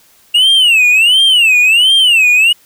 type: tone with vibrato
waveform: triangle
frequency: 2794 Hz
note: F7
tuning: in tune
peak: -4 dBFS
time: 0.34-2.53 s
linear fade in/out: 10 ms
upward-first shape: sine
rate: 1.4 Hz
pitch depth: 230 cents each way
effects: white hiss -48 dBFS RMS until 2.65 s